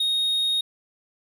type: tone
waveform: triangle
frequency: 3729 Hz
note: A#7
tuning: in tune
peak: -19 dBFS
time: 0-0.61 s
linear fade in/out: 5 ms
effects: none